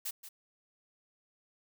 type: noise with echo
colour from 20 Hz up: blue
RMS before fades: -37 dBFS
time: 0.05-0.11 s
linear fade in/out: 10 ms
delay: 180 ms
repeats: 1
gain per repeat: -11 dB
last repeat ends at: 0.29 s
effects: none